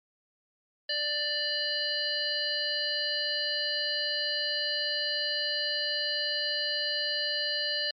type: harmonic tone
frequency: 590 Hz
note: D5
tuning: 8 cents sharp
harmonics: 1 / 3 / 5 / 7 / 8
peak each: -38 / -34 / -34 / -32 / -34 dBFS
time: 0.89-7.91 s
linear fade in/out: 5 ms
effects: MP3 32 kbps